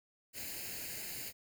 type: noise with comb filter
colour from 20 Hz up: white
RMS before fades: -43 dBFS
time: 0.33-1.33 s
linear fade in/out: 50 ms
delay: 0.43 ms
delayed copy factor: +0.75
effects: none